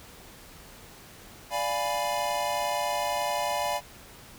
square chord, D diminished seventh, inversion none, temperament equal, 587.3 / 698.5 / 830.6 / 987.8 Hz, D5 / F5 / Ab5 / Cb6, 0 / 0 / 0 / 0 cents, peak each -33 dBFS, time 1.5-3.81 s, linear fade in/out 50 ms, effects pink hiss -49 dBFS RMS until 4.38 s

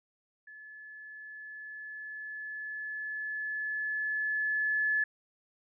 sine tone with level ramp, 1721 Hz, A6, 39 cents flat, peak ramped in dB -47 to -25 dBFS, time 0.47-5.04 s, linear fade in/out 5 ms, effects none

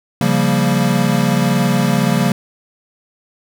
square chord, G half-diminished seventh, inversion second, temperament equal, 138.59 / 174.61 / 196 / 233.1 Hz, Db3 / F3 / G3 / Bb3, 0 / 0 / 0 / 0 cents, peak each -19 dBFS, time 0.21-2.32 s, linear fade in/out 2 ms, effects none

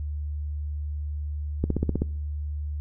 click train, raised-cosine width 3 ms, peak -11 dBFS, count 7, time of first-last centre 1.64-2.02 s, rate 15.8 Hz, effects noise-tail reverb RT60 0.7 s tail -24 dB re dry + added 74 Hz sine -28 dBFS peak until 2.8 s

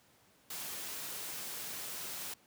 white noise, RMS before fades -42 dBFS, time 0.5-2.34 s, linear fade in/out 5 ms, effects pink hiss -66 dBFS RMS until 2.46 s + high-pass 100 Hz 12 dB/octave

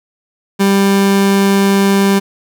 30% pulse tone, 197.2 Hz, G3, 11 cents sharp, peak -6 dBFS, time 0.59-2.2 s, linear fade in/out 20 ms, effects none

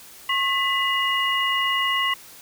sine tone cluster, 1083 / 1996 / 2862 Hz, C#6 / B6 / F7, -41 / +18 / +42 cents, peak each -24 dBFS, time 0.29-2.14 s, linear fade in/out 5 ms, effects white hiss -45 dBFS RMS until 2.41 s

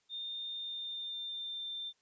sine tone with pitch glide, 3629 to 3579 Hz, A#7 to A7, -47 to +29 cents, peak -38 dBFS, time 0.09-1.93 s, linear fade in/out 50 ms, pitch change -24 cents, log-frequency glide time 0.52-1.69 s, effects white hiss -75 dBFS RMS until 2.01 s + resampled to 16000 Hz

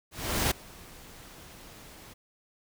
pink noise with ADSR envelope, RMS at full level -25 dBFS, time 0.11-2.14 s, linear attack 400 ms, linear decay 9 ms, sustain -24 dB, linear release 15 ms, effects none

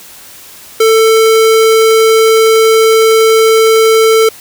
square tone, 444.6 Hz, A4, 18 cents sharp, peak -5 dBFS, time 0.8-4.29 s, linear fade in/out 5 ms, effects white hiss -34 dBFS RMS until 4.4 s

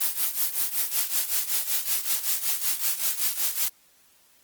blue noise with tremolo, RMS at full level -22 dBFS, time 0-3.69 s, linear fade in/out 10 ms, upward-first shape triangle, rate 5.3 Hz, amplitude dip 85%, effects white hiss -60 dBFS RMS until 4.43 s + Opus 24 kbps

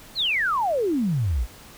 sine exponential sweep, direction down, 4435 to 49.28 Hz, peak -20 dBFS, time 0.15-1.47 s, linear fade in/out 50 ms, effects pink hiss -46 dBFS RMS until 1.77 s

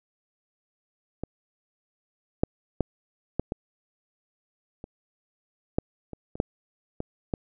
clicks, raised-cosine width 2 ms, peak -18 / -7 / -9 / -11 / -15 / -25 / -9 / -24 / -25 / -8 / -17 / -13 dBFS, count 12, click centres 1.236 / 2.435 / 2.807 / 3.396 / 3.521 / 4.841 / 5.785 / 6.133 / 6.355 / 6.401 / 7.004 / 7.338 s, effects none

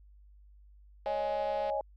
click train, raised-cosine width 0.3 ms, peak -32 dBFS, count 136, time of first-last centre 1.06-1.7 s, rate 211 Hz
sine chord, C# suspended second, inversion none, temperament equal, 554.4 / 622.3 / 830.6 Hz, C#5 / D#5 / G#5, 0 / 0 / 0 cents, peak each -34 dBFS, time 1.06-1.81 s, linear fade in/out 2 ms
effects added 50 Hz sine -54 dBFS peak until 1.96 s

